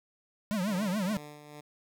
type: tone with vibrato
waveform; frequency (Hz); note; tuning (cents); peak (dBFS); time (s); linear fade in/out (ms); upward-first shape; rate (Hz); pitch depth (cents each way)
square; 197.4; G3; +12; -29; 0.51-1.17; 0; triangle; 7; 230
type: tone with tremolo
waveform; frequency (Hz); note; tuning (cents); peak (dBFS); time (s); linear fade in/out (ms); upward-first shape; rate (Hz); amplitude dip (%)
10% pulse; 148.4; D3; +18; -35; 0.67-1.61; 10; sine; 2.3; 50
effects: none